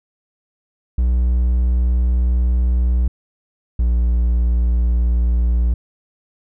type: tone pair in turn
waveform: triangle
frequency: 61 / 59.2 Hz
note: B1 / A#1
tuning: -21 / +27 cents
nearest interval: minor second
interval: 52 cents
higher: first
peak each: -11 dBFS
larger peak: neither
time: 0.98-3.08 / 3.79-5.74 s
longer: first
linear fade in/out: 5 ms
effects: none